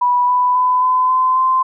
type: tone with pitch steps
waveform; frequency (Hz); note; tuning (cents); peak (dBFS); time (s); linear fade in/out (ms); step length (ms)
sine; 982 / 992.8 / 1003.8 / 1014.9 / 1026.1 / 1037.4; B5 / B5 / B5 / B5 / C6 / C6; -10 / +9 / +28 / +47 / -34 / -15; -11; 0.01-1.63; 10; 270
effects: none